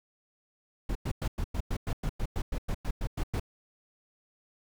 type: noise bursts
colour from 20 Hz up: brown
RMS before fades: -30 dBFS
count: 16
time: 0.89-3.398 s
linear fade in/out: 5 ms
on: 63 ms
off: 100 ms
effects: none